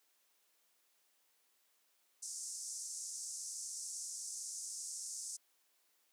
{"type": "band-pass noise", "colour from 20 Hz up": "pink", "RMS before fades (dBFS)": -45, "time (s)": [2.22, 5.37], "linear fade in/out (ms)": 10, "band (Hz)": [5600, 9500], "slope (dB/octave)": 48, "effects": ["white hiss -75 dBFS RMS until 6.12 s", "high-pass 300 Hz 12 dB/octave"]}